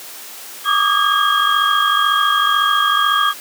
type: tone cluster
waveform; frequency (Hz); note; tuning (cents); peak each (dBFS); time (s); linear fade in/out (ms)
sine; 1146 / 1188 / 1242 / 1630 / 3257; D6 / D6 / D#6 / G#6 / G#7; -43 / +20 / -3 / -33 / -34; -19; 0.64-3.34; 50
effects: white hiss -34 dBFS RMS until 3.4 s + high-pass 300 Hz 12 dB/octave